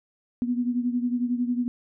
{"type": "beating tone pair", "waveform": "sine", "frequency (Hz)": [242.1, 253.1], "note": ["B3", "B3"], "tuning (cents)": [-34, 43], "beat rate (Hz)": 11, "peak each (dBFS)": [-24, -29], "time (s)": [0.42, 1.68], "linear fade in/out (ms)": 0, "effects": []}